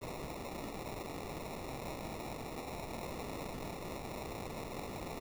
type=noise with sample-and-hold; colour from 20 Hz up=white; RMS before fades=-43 dBFS; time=0.01-5.2 s; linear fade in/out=20 ms; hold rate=1575 Hz; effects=none